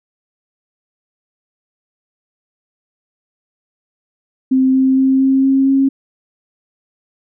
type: tone with pitch steps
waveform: sine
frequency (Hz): 261.7 / 263.5 / 265.4 / 267.2 / 269.1 / 270.9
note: C4 / C4 / C4 / C4 / C4 / C#4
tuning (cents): 0 / +12 / +25 / +36 / +49 / -40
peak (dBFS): -9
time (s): 4.51-5.89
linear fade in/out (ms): 10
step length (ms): 230
effects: none